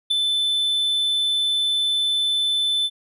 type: tone with ADSR envelope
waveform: triangle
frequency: 3520 Hz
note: A7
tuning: in tune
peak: -13 dBFS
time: 0.1-2.9 s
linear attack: 13 ms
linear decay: 5 ms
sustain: -4 dB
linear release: 47 ms
effects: resampled to 32000 Hz

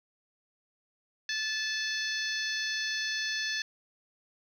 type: harmonic tone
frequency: 871 Hz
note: A5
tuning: 18 cents flat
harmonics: 2 / 3 / 4 / 5 / 6 / 7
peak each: -33 / -40 / -39 / -37 / -39 / -42 dBFS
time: 1.29-3.62 s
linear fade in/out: 2 ms
effects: 10-bit

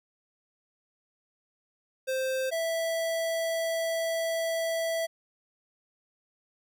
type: tone pair in turn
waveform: square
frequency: 523.3 / 658.1 Hz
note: C5 / E5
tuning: 0 / -3 cents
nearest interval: major third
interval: 397 cents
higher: second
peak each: -28 dBFS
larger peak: neither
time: 2.07-2.51 / 2.51-5.07 s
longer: second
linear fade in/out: 20 ms
effects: none

